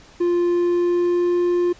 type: tone with pitch glide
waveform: triangle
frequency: 349.2 to 352 Hz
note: F4 to F4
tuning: 0 to +14 cents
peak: -14 dBFS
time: 0.2-1.73 s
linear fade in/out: 10 ms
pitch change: +14 cents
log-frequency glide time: 0.48-1.43 s
effects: pink hiss -48 dBFS RMS until 1.79 s + resampled to 16000 Hz